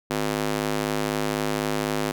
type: tone with high-pass filter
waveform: square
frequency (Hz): 52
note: G#1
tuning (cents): +3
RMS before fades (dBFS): -26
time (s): 0.1-2.12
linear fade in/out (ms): 5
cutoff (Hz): 260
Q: 0.93
effects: none